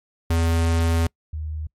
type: tone pair in turn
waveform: square / sine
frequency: 83 / 77.31 Hz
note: E2 / D#2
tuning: +12 / -11 cents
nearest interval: minor second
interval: 123 cents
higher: first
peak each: -18 / -26 dBFS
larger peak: first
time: 0.3-1.07 / 1.33-1.67 s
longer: first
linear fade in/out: 5 ms
effects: noise-tail reverb RT60 0.1 s tail -26 dB re dry + MP3 64 kbps